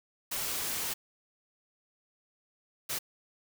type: noise bursts at uneven times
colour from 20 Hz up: white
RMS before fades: -34 dBFS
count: 2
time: 0.31-0.94 / 2.89-2.99 s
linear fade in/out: 10 ms
effects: none